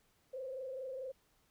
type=tone with frequency modulation; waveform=sine; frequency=523.3 Hz; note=C5; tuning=in tune; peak=-40 dBFS; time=0.33-1.12 s; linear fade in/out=10 ms; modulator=24.6 Hz; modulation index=0.89; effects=pink hiss -73 dBFS RMS until 1.5 s